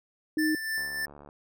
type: tone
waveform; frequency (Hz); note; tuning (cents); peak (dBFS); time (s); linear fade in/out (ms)
sine; 311.1; D#4; 0; -24; 0.37-0.55; 2
type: tone with tremolo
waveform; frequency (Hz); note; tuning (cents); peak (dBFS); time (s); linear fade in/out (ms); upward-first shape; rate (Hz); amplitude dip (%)
square; 1770; A6; +10; -28; 0.38-1.06; 10; triangle; 3.3; 55
type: click train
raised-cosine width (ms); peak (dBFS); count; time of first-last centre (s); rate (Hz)
1; -34; 38; 0.78-1.289; 72.7
effects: none